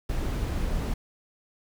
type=noise; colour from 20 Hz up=brown; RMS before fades=-28 dBFS; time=0.09-0.94 s; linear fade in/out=5 ms; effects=none